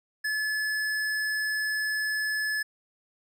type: tone with tanh clipping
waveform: sine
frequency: 1720 Hz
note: A6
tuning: 40 cents flat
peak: -28 dBFS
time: 0.24-2.63 s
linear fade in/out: 10 ms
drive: 18 dB
effects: none